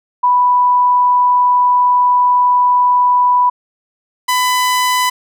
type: tone pair in turn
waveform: sine / sawtooth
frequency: 987.8 / 1000.4 Hz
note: B5 / B5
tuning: 0 / +22 cents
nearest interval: unison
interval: 22 cents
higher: second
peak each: -8 dBFS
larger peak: neither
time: 0.23-3.5 / 4.28-5.1 s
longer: first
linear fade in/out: 10 ms
effects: none